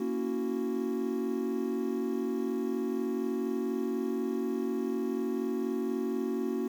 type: chord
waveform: triangle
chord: F# dominant seventh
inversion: first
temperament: equal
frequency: 233.1 / 277.2 / 329.6 / 370 Hz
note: A#3 / C#4 / E4 / F#4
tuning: 0 / 0 / 0 / 0 cents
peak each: -32 / -33 / -37 / -31 dBFS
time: 0-6.68 s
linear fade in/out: 5 ms
effects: 9-bit